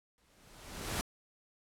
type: noise with exponential growth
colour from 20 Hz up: pink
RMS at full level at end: -33 dBFS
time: 0.18-1.01 s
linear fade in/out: 0 ms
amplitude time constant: 180 ms
effects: low-pass 12000 Hz 12 dB/octave